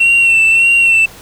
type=tone with vibrato; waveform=sine; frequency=2709 Hz; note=E7; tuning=47 cents sharp; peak=-4 dBFS; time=0-1.06 s; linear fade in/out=10 ms; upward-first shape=sine; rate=1.7 Hz; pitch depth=33 cents each way; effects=tanh soft clip ceiling -5 dBFS + pink hiss -36 dBFS RMS until 1.21 s